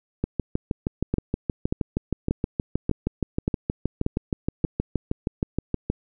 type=two click trains; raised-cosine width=3 ms; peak=-9 / -10 dBFS; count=7 / 37; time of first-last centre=1.14-4.649 / 0.24-5.9 s; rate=1.71 / 6.36 Hz; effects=none